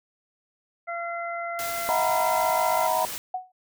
harmonic tone, 684 Hz, F5, 36 cents flat, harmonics 1 / 2 / 3, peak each -31 / -34 / -36 dBFS, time 0.87-2.88 s, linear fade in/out 20 ms
white noise, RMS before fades -34 dBFS, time 1.59-3.18 s, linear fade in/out 0 ms
sine chord, B major seventh, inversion first, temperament equal with one note detuned, 638.3 / 740 / 932.3 / 987.8 Hz, D#5 / F#5 / A#5 / B5, +44 / 0 / 0 / 0 cents, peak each -27 dBFS, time 1.89-3.05 s, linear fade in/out 0 ms
sine tone with exponential decay, 740 Hz, F#5, in tune, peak -23 dBFS, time 3.34-3.52 s, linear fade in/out 5 ms, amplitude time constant 37 ms
effects none

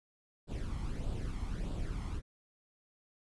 brown noise with flanger, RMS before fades -37 dBFS, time 0.47-2.22 s, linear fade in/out 50 ms, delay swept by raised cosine 0.24 to 0.96 ms, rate 1.6 Hz, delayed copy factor +0.6, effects resampled to 24000 Hz

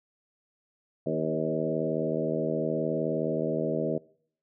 harmonic tone with a mistuned harmonic, 79.2 Hz, D#2, 31 cents sharp, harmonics 2 / 3 / 4 / 5 / 6 / 7 / 8, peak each -34 / -34 / -34 / -34 / -34 / -34 / -34 dBFS, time 1.06-3.98 s, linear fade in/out 5 ms, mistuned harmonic 6, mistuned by +20 cents, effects noise-tail reverb RT60 0.6 s tail -22 dB re dry

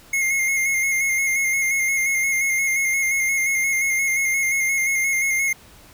square tone with vibrato, 2143 Hz, C7, 41 cents sharp, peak -19 dBFS, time 0.13-5.53 s, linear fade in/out 5 ms, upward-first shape square, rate 5.7 Hz, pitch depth 28 cents each way, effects pink hiss -48 dBFS RMS until 5.93 s

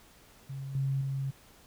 sine tone with level steps, 135.9 Hz, C#3, 34 cents flat, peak -36 / -27 / -30 dBFS, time 0.49-1.31 s, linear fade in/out 10 ms, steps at 0.75 / 1.01 s, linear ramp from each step 2 ms, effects pink hiss -58 dBFS RMS until 1.66 s

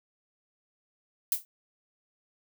violet noise with exponential decay, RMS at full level -22 dBFS, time 1.32-1.45 s, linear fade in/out 1 ms, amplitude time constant 27 ms, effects none

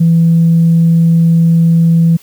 sine tone, 166.1 Hz, E3, 13 cents sharp, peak -4 dBFS, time 0-2.17 s, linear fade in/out 10 ms, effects tanh soft clip ceiling -1 dBFS + white hiss -43 dBFS RMS until 2.22 s

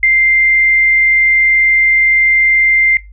sine tone, 2093 Hz, C7, in tune, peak -7 dBFS, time 0.03-2.97 s, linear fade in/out 2 ms, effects noise-tail reverb RT60 0.2 s tail -18 dB re dry + added 50 Hz sine -33 dBFS peak until 3.12 s

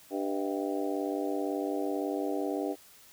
harmonic tone with a mistuned harmonic, 98 Hz, G2, in tune, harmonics 3 / 4 / 5 / 6 / 7 / 8, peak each -33 / -35 / -37 / -39 / -40 / -41 dBFS, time 0.1-2.76 s, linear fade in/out 50 ms, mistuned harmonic 6, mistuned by +93 cents, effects white hiss -56 dBFS RMS until 3.12 s

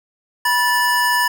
square tone pair together, 974 / 1750.6 Hz, B5 / A6, -24 / -9 cents, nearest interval minor seventh, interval 1015 cents, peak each -18 dBFS, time 0.45-1.28 s, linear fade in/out 5 ms, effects none

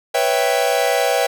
45% pulse chord, C# half-diminished seventh, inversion third, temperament equal, 493.9 / 554.4 / 659.3 / 784 Hz, B4 / C#5 / E5 / G5, 0 / 0 / 0 / 0 cents, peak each -21 dBFS, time 0.14-1.27 s, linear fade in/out 10 ms, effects none

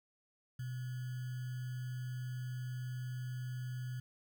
sine tone with sample-and-hold, 125.8 Hz, B2, 32 cents sharp, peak -38 dBFS, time 0.59-4 s, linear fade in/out 5 ms, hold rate 1575 Hz, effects none

